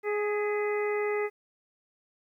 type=harmonic tone with a mistuned harmonic; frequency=417.1 Hz; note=G#4; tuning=7 cents sharp; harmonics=1 / 2 / 3 / 4 / 5 / 6; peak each=-27 / -38 / -39 / -45 / -36 / -45 dBFS; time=0.03-1.3 s; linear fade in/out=50 ms; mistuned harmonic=5; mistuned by=-44 cents; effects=11-bit